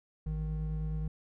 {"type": "tone pair together", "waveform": "triangle", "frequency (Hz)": [55, 155.56], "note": ["A1", "D#3"], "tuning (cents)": [0, 0], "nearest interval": "octave + tritone", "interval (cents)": 1800, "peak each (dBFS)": [-32, -33], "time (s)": [0.26, 1.08], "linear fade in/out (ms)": 5, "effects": []}